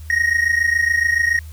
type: tone pair together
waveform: triangle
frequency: 1864.7 / 1891.8 Hz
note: A#6 / A#6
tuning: 0 / +25 cents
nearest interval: unison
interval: 25 cents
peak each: -15 / -17 dBFS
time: 0.1-1.39 s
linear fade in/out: 2 ms
effects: added 78 Hz sine -32 dBFS peak until 1.52 s + white hiss -49 dBFS RMS until 1.52 s